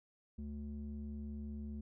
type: tone with low-pass filter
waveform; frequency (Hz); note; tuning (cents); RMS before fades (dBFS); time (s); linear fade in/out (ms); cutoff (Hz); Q
square; 72.6; D2; -19; -44; 0.38-1.81; 5; 240; 3.2
effects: none